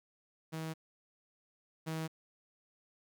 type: tone pair in turn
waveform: sawtooth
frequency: 160 / 160 Hz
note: D#3 / D#3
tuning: +49 / +49 cents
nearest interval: unison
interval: 0 cents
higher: neither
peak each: -34 / -32 dBFS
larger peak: second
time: 0.52-0.74 / 1.86-2.08 s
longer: neither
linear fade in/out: 20 ms
effects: 12-bit